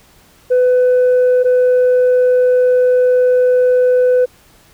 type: tone pair in turn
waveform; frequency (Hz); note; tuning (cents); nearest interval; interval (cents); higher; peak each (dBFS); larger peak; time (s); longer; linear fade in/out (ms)
sine; 501 / 501; B4 / B4; +25 / +25; unison; 0; neither; -6; neither; 0.5-1.44 / 1.44-4.26; second; 20
effects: tanh soft clip ceiling -7 dBFS + pink hiss -48 dBFS RMS until 4.73 s